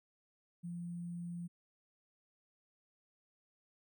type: tone with sample-and-hold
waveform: sine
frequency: 172.9 Hz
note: F3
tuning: 17 cents flat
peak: -40 dBFS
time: 0.63-1.48 s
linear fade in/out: 20 ms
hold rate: 8820 Hz
effects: none